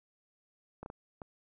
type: clicks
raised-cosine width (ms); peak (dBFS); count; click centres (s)
1; -29; 4; 0.83 / 0.861 / 0.901 / 1.218
effects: none